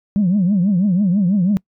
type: tone with vibrato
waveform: sine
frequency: 190.6 Hz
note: G3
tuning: 48 cents flat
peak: -11 dBFS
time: 0.16-1.57 s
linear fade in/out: 0 ms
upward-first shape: triangle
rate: 6.1 Hz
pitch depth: 220 cents each way
effects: noise-tail reverb RT60 0.1 s tail -26 dB re dry + tanh soft clip ceiling -9 dBFS